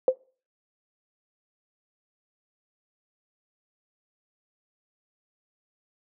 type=tone with exponential decay; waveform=sine; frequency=517 Hz; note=C5; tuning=21 cents flat; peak=-11 dBFS; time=0.08-0.16 s; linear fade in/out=1 ms; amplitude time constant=16 ms; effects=noise-tail reverb RT60 0.4 s tail -24 dB re dry + high-pass 300 Hz 12 dB/octave